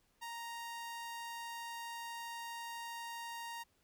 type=tone; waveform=sawtooth; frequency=932.3 Hz; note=A#5; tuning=in tune; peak=-39 dBFS; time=0.21-3.64 s; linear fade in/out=20 ms; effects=pink hiss -75 dBFS RMS until 3.83 s